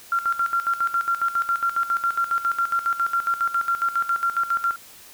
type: tone with tremolo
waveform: sine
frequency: 1376 Hz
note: F6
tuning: 26 cents flat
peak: -18 dBFS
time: 0.12-4.76 s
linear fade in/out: 2 ms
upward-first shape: square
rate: 7.3 Hz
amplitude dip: 75%
effects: white hiss -46 dBFS RMS until 5.13 s